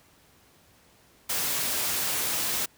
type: noise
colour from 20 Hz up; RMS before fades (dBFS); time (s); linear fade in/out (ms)
white; -28; 1.29-2.66; 10
effects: pink hiss -59 dBFS RMS until 2.77 s + high-pass 60 Hz 12 dB/octave